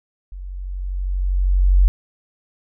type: tone with level ramp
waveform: sine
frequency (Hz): 46.25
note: F#1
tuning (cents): 0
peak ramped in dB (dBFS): -30 to -8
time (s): 0.32-1.88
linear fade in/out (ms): 0
effects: none